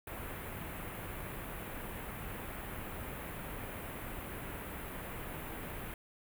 pink band-stop noise, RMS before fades -43 dBFS, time 0.07-5.94 s, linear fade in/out 2 ms, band 2700 to 11000 Hz, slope 24 dB/octave, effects none

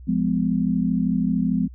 sine chord, F diminished, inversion none, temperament equal with one note detuned, 174.61 / 207.7 / 252.6 Hz, F3 / Ab3 / Cb4, 0 / 0 / +39 cents, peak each -23 dBFS, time 0.07-1.68 s, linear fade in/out 20 ms, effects added 62 Hz sine -38 dBFS peak until 1.74 s

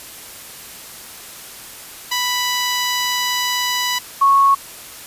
10% pulse / sine tone pair in turn, 987.8 / 1103.3 Hz, B5 / C#6, 0 / -9 cents, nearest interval major second, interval 191 cents, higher second, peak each -9 dBFS, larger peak neither, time 2.11-3.99 / 4.21-4.55 s, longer first, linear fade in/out 10 ms, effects white hiss -36 dBFS RMS until 5.06 s + resampled to 32000 Hz

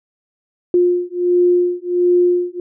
sine beating tone pair, 354.1 / 355.5 Hz, F4 / F4, +24 / +31 cents, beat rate 1.4 Hz, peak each -15 dBFS, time 0.74-2.6 s, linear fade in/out 2 ms, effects none

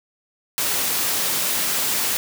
white high-pass noise, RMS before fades -22 dBFS, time 0.58-2.17 s, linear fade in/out 0 ms, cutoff 130 Hz, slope 12 dB/octave, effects none

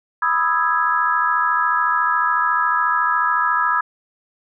sine chord, E major seventh, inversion second, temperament equal, 987.8 / 1244.5 / 1318.5 / 1661.2 Hz, B5 / D#6 / E6 / G#6, 0 / 0 / 0 / 0 cents, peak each -21 dBFS, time 0.22-3.81 s, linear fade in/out 5 ms, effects none

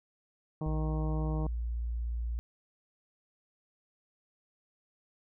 harmonic tone, 155.56 Hz, D#3, in tune, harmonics 1 / 2 / 3 / 4 / 5 / 6 / 7, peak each -33 / -39 / -43 / -45 / -47 / -49 / -50 dBFS, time 0.61-1.47 s, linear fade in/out 2 ms
sine tone, 58.27 Hz, A#1, in tune, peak -31 dBFS, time 0.66-2.39 s, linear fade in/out 0 ms
effects none

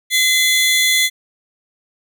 sawtooth tone pair together, 2045 / 3437 Hz, C7 / A7, -40 / -41 cents, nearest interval major sixth, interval 899 cents, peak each -11 / -13 dBFS, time 0.1-1.1 s, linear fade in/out 50 ms, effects none

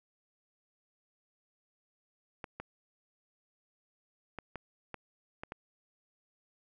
clicks, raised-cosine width 0.5 ms, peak -25 dBFS, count 7, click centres 2.442 / 2.6 / 4.387 / 4.557 / 4.943 / 5.435 / 5.521 s, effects none

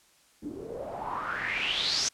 white noise with low-pass filter sweep, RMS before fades -32 dBFS, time 0.42-2.09 s, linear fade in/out 10 ms, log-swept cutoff 270 to 6100 Hz, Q 6.7, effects white hiss -62 dBFS RMS until 2.13 s + low-pass 10000 Hz 12 dB/octave

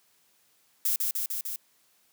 violet noise with echo, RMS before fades -26 dBFS, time 0.85-0.96 s, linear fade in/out 2 ms, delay 150 ms, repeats 4, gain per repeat -2 dB, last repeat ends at 1.56 s, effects white hiss -66 dBFS RMS until 2.12 s + high-pass 100 Hz 12 dB/octave

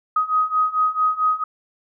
sine beating tone pair, 1254 / 1258.5 Hz, D#6 / D#6, +13 / +19 cents, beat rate 4.5 Hz, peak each -21 / -19 dBFS, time 0.16-1.44 s, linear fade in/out 5 ms, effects none

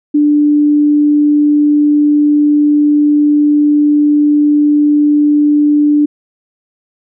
sine tone, 295.2 Hz, D4, 9 cents sharp, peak -6 dBFS, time 0.14-6.06 s, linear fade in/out 10 ms, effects none

